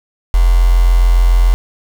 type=tone with quantisation; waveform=sine; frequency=43.54 Hz; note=F1; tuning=5 cents flat; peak=-6 dBFS; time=0.34-1.54 s; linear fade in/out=0 ms; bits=4; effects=none